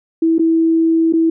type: tone with dropouts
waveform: sine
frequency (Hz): 326.8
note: E4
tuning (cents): -15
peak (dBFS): -10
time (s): 0.22-1.3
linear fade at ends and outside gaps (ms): 5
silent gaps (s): 0.383-0.393 / 1.126-1.135
effects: none